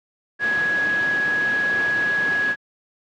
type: tone in noise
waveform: sine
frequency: 1670 Hz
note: G#6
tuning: 9 cents sharp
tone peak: -18 dBFS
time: 0.39-2.56 s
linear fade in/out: 50 ms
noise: pink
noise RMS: -28 dBFS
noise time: 0.39-2.56 s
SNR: +7 dB
effects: high-pass 200 Hz 12 dB/octave + low-pass 3000 Hz 12 dB/octave